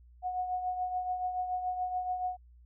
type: tone with tremolo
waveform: sine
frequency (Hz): 731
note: F#5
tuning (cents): -21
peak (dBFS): -28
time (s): 0.22-2.37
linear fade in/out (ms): 50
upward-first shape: triangle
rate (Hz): 7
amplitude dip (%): 60
effects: added 60 Hz sine -54 dBFS peak until 2.65 s